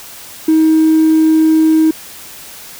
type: tone with hard clipping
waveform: sine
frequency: 316.7 Hz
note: D#4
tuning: 31 cents sharp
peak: -7 dBFS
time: 0.48-1.91 s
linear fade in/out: 5 ms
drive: 1 dB
effects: white hiss -33 dBFS RMS until 2.79 s